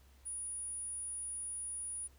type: tone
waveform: sine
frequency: 9700 Hz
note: D#9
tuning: 45 cents flat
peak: -39 dBFS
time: 0.25-2.08 s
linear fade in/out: 20 ms
effects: added 67 Hz sine -60 dBFS peak until 2.18 s + pink hiss -68 dBFS RMS until 2.18 s

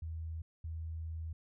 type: tone bursts at uneven times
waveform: sine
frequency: 80.9 Hz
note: E2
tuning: 32 cents flat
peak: -38 dBFS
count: 2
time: 0.02-0.42 / 0.64-1.33 s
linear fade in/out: 5 ms
effects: none

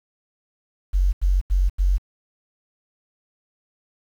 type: tone bursts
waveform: sine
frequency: 46.25 Hz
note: F#1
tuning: in tune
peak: -15 dBFS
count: 4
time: 0.93-1.982 s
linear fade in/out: 20 ms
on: 200 ms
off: 84 ms
effects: 8-bit

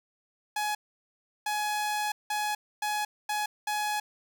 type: tone bursts at uneven times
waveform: sawtooth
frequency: 841 Hz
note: G#5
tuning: 22 cents sharp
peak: -24 dBFS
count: 6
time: 0.56-0.75 / 1.46-2.12 / 2.3-2.55 / 2.82-3.05 / 3.29-3.46 / 3.67-4 s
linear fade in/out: 5 ms
effects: 9-bit

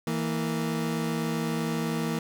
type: tone pair together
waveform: 30% pulse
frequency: 163.4 / 231.1 Hz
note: E3 / A#3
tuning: -15 / -15 cents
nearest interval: tritone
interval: 600 cents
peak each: -27 dBFS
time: 0.07-2.19 s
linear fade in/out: 2 ms
effects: none

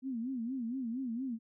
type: tone with vibrato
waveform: sine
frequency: 246.1 Hz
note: B3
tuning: 6 cents flat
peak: -34 dBFS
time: 0.02-1.39 s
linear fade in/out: 50 ms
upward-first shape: sine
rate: 4.3 Hz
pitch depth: 160 cents each way
effects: none

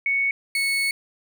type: tone pair in turn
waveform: sine / 35% pulse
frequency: 2219 / 2207 Hz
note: C#7 / C#7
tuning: +1 / -8 cents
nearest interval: unison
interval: 9 cents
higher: first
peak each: -19 dBFS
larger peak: neither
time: 0.06-0.31 / 0.55-0.91 s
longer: second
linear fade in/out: 2 ms
effects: none

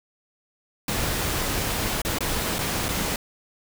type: noise with dropouts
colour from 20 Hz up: pink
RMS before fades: -26 dBFS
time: 0.88-3.16 s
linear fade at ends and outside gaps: 2 ms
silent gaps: 2.018-2.049 / 2.186-2.206 / 2.585-2.589 / 2.884-2.888 s
effects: none

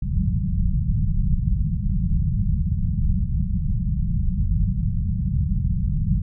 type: low-pass noise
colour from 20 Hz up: pink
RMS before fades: -21 dBFS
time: 0.02-6.22 s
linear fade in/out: 5 ms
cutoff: 200 Hz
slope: 96 dB/octave
effects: none

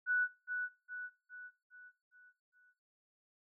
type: tone with echo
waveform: sine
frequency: 1480 Hz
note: F#6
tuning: in tune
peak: -29 dBFS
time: 0.06-0.28 s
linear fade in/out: 50 ms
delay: 410 ms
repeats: 6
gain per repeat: -6 dB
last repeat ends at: 2.74 s
effects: noise-tail reverb RT60 0.4 s tail -23 dB re dry

